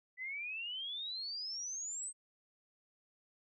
sine exponential sweep, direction up, 1975.5 to 8372 Hz, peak -39 dBFS, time 0.17-2.13 s, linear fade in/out 50 ms, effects none

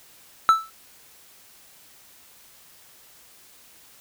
triangle tone with exponential decay, 1318.5 Hz, E6, in tune, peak -7 dBFS, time 0.49-0.7 s, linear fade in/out 0 ms, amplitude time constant 44 ms, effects white hiss -52 dBFS RMS until 4 s

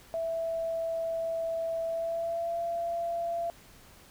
sine tone with pitch glide, 659.3 to 680.6 Hz, E5 to F5, 0 to -45 cents, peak -29 dBFS, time 0.14-3.5 s, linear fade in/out 0 ms, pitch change +55 cents, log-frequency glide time 1.87-2.62 s, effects pink hiss -55 dBFS RMS until 4.1 s

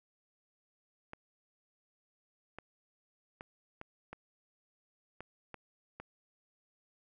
clicks, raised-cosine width 0.5 ms, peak -29 dBFS, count 8, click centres 1.134 / 2.586 / 3.409 / 3.814 / 4.13 / 5.206 / 5.543 / 6 s, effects none

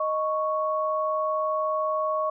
sine tone pair together, 622.2 / 1108.7 Hz, D#5 / C#6, 0 / 0 cents, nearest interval minor seventh, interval 1000 cents, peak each -26 dBFS, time 0-2.3 s, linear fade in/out 5 ms, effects none

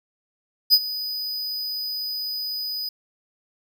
square tone with ADSR envelope, 4978 Hz, D#8, in tune, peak -10 dBFS, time 0.7-2.89 s, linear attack 34 ms, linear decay 52 ms, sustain -17 dB, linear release 4 ms, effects none

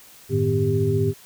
sine tone cluster, 93.5 / 108.5 / 152.7 / 253.5 / 395.1 Hz, F#2 / A2 / D#3 / B3 / G4, +19 / -24 / -32 / +45 / +14 cents, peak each -29 / -22 / -25 / -29 / -22 dBFS, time 0.29-1.14 s, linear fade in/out 50 ms, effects white hiss -48 dBFS RMS until 1.25 s

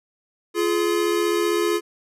square tone pair together, 345.6 / 421.2 Hz, F4 / G#4, -18 / +24 cents, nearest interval minor third, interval 342 cents, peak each -22 / -23 dBFS, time 0.54-1.81 s, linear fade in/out 50 ms, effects resampled to 32000 Hz

